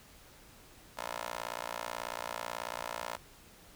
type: tone with high-pass filter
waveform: 15% pulse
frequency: 58.27 Hz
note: A#1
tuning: in tune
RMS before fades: -40 dBFS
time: 0.97-3.17 s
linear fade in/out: 10 ms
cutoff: 790 Hz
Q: 1.8
effects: pink hiss -57 dBFS RMS until 3.75 s